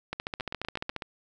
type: two click trains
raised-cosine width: 0.3 ms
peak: -16 / -19 dBFS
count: 13 / 6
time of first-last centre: 0.13-0.963 / 0.4-1.022 s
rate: 14.4 / 8.04 Hz
effects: none